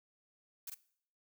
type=noise with echo; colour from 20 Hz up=blue; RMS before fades=-43 dBFS; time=0.67-0.7 s; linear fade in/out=5 ms; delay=45 ms; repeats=1; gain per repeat=-2 dB; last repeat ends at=0.745 s; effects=noise-tail reverb RT60 0.6 s tail -19 dB re dry